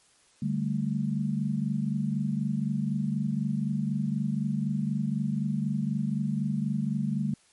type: chord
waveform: sine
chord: D suspended fourth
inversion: none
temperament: equal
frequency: 146.83 / 196 / 220 Hz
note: D3 / G3 / A3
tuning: 0 / 0 / 0 cents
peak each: -30 dBFS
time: 0.42-7.34 s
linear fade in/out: 5 ms
effects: white hiss -62 dBFS RMS until 7.52 s + MP3 48 kbps